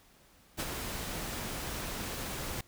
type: noise with ADSR envelope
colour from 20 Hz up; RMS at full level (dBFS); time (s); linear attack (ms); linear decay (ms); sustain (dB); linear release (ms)
pink; -33; 0.57-2.61; 32; 43; -5; 3
effects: pink hiss -62 dBFS RMS until 2.67 s